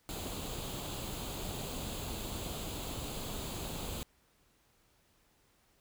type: noise with comb filter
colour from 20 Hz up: pink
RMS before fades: -40 dBFS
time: 0.09-4.03 s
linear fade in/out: 0 ms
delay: 0.27 ms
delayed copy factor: +0.6
effects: pink hiss -70 dBFS RMS until 5.8 s